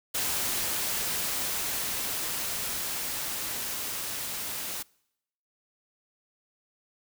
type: noise with level ramp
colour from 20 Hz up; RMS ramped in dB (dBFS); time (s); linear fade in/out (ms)
white; -29 to -35; 0.14-4.83; 10
effects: noise-tail reverb RT60 0.8 s tail -25 dB re dry